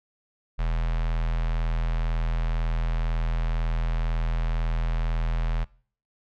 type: tone with notch filter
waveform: square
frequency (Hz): 41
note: E1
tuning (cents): -9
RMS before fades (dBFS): -25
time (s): 0.58-5.65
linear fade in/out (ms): 20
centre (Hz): 310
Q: 0.67
effects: noise-tail reverb RT60 0.5 s tail -23 dB re dry + low-pass 3000 Hz 12 dB/octave